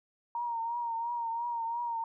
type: tone with vibrato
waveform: sine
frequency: 934 Hz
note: A#5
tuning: 3 cents sharp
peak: -31 dBFS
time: 0.35-2.04 s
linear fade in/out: 2 ms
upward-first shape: triangle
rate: 2.9 Hz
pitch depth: 54 cents each way
effects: none